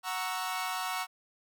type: chord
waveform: sawtooth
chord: F# dominant seventh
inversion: none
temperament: equal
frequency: 740 / 932.3 / 1108.7 / 1318.5 Hz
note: F#5 / A#5 / C#6 / E6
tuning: 0 / 0 / 0 / 0 cents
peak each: -33 / -35 / -34 / -35 dBFS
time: 0.03-1.07 s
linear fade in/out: 50 ms
effects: none